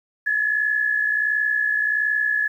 sine tone pair together, 1698.6 / 1760 Hz, G#6 / A6, +39 / 0 cents, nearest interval minor second, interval 61 cents, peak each -19 / -26 dBFS, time 0.26-2.48 s, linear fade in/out 10 ms, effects 9-bit

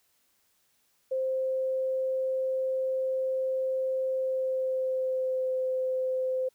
sine tone with pitch glide, 523.3 to 516.7 Hz, C5 to C5, 0 to -22 cents, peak -26 dBFS, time 1.11-6.49 s, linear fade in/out 10 ms, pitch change -22 cents, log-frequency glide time 4.13-5.52 s, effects white hiss -70 dBFS RMS until 6.54 s

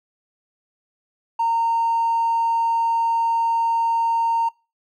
triangle tone, 920 Hz, A#5, 23 cents flat, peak -14 dBFS, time 1.39-4.49 s, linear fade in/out 10 ms, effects noise-tail reverb RT60 0.3 s tail -26 dB re dry + tanh soft clip ceiling -14 dBFS

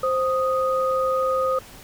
sine tone pair together, 523.3 / 1244.6 Hz, C5 / D#6, 0 / 0 cents, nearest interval octave + minor third, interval 1500 cents, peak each -21 / -23 dBFS, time 0.03-1.59 s, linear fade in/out 5 ms, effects pink hiss -44 dBFS RMS until 1.83 s

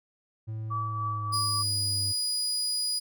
triangle tone with pitch glide, 110 to 98.57 Hz, A2 to G2, 0 to +10 cents, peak -30 dBFS, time 0.47-2.13 s, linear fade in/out 20 ms, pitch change -190 cents, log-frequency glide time 0.79-2.02 s
sine tone with tremolo, 1149 Hz, D6, 38 cents flat, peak -28 dBFS, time 0.7-1.63 s, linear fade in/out 20 ms, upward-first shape triangle, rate 3.4 Hz, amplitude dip 50%
30% pulse tone, 4920 Hz, D#8, 20 cents flat, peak -24 dBFS, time 1.32-3 s, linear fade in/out 20 ms
effects none

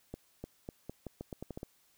accelerating click train, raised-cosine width 2 ms, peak -27 dBFS, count 11, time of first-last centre 0.14-1.631 s, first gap 300 ms, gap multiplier 0.83, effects white hiss -69 dBFS RMS until 1.97 s

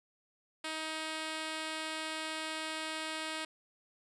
5% pulse tone with low-pass filter, 315.5 Hz, D#4, 24 cents sharp, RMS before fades -39 dBFS, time 0.64-3.45 s, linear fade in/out 5 ms, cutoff 7500 Hz, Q 1.4, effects none

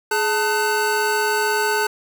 square tone cluster, 420.9 / 889 / 1507 Hz, G#4 / A5 / F#6, +23 / +18 / +31 cents, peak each -23 dBFS, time 0.11-1.87 s, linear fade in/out 5 ms, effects none

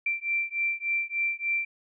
sine beating tone pair, 2350 / 2353.4 Hz, D7 / D7, +1 / +3 cents, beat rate 3.4 Hz, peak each -29 dBFS, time 0.06-1.65 s, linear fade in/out 5 ms, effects none

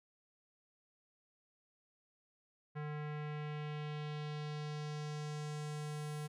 square tone with low-pass filter sweep, 150 Hz, D3, 37 cents sharp, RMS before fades -42 dBFS, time 2.75-6.28 s, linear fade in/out 20 ms, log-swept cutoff 1800 to 11000 Hz, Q 1.5, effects none

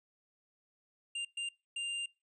square tone bursts at uneven times, 2794 Hz, F7, in tune, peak -36 dBFS, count 3, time 1.15-1.25 / 1.37-1.49 / 1.76-2.06 s, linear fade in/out 5 ms, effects noise-tail reverb RT60 0.3 s tail -26 dB re dry + resampled to 22050 Hz

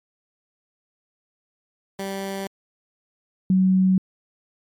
15% pulse / sine tone pair in turn, 195 / 187.45 Hz, G3 / F#3, -9 / +23 cents, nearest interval minor second, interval 68 cents, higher first, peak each -21 / -14 dBFS, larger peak second, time 1.99-2.47 / 3.5-3.98 s, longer neither, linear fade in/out 2 ms, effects MP3 96 kbps

